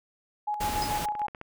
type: tone with tremolo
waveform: sine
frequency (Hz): 838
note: G#5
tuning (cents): +15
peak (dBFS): -26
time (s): 0.47-1.27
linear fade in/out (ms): 10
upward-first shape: square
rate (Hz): 6.9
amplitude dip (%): 50
type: noise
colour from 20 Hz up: pink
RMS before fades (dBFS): -33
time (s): 0.6-1.06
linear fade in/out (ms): 10
type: click train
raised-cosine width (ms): 0.5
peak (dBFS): -25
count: 11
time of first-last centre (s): 0.76-1.414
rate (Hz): 15.3
type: tone with exponential decay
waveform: triangle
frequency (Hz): 5050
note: D#8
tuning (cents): +25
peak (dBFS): -28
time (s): 0.82-0.95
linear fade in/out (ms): 1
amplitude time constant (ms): 28
effects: none